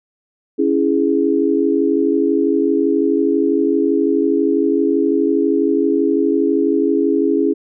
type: chord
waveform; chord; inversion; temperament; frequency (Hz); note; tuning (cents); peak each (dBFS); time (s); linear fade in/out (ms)
sine; C# minor; none; equal; 277.2 / 329.6 / 415.3; C#4 / E4 / G#4; 0 / 0 / 0; -17; 0.58-7.54; 20
effects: none